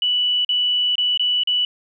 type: tone with dropouts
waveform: sine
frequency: 2960 Hz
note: F#7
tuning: in tune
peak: -16 dBFS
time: 0.02-1.65 s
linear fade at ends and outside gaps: 2 ms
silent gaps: 0.448-0.491 / 0.955-0.981 / 1.175-1.195 / 1.435-1.473 s
effects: none